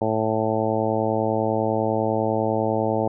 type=harmonic tone; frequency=110 Hz; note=A2; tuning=in tune; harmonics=1 / 2 / 3 / 4 / 5 / 6 / 7 / 8; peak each=-29 / -28 / -28 / -27 / -26 / -28 / -29 / -30 dBFS; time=0.01-3.08 s; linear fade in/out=5 ms; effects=none